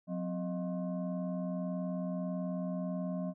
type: tone with frequency modulation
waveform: sine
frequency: 181.3 Hz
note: F#3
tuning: 35 cents flat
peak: -33 dBFS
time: 0.07-3.34 s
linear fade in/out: 50 ms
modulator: 441 Hz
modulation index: 0.89
effects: none